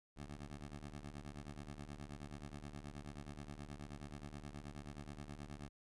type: ring-modulated tone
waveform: 15% pulse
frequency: 73.42 Hz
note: D2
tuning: in tune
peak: -39 dBFS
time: 0.16-5.69 s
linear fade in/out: 10 ms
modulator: 32 Hz
effects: resampled to 24000 Hz